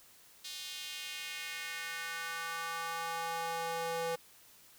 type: tone with high-pass filter sweep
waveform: square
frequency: 166.1 Hz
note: E3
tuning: 13 cents sharp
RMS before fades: -39 dBFS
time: 0.44-4.16 s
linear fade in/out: 10 ms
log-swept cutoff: 3800 to 530 Hz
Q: 2
effects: white hiss -60 dBFS RMS until 4.78 s